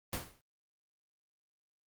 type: noise with exponential decay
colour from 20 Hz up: pink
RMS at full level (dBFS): -33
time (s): 0.13-0.41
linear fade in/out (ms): 1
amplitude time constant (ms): 60
effects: Opus 24 kbps